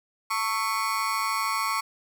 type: tone with amplitude modulation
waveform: 35% pulse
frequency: 1108.7 Hz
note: C#6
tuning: in tune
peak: -19 dBFS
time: 0.3-1.81 s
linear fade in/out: 10 ms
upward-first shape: sine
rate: 213 Hz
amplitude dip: 95%
effects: none